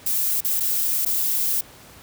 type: noise with dropouts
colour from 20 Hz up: violet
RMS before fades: -22 dBFS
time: 0.06-1.61 s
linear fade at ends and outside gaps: 5 ms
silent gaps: 0.407-0.446 / 0.6-0.604 / 1.051-1.06 s
effects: pink hiss -46 dBFS RMS until 2.02 s + high-pass 60 Hz 12 dB/octave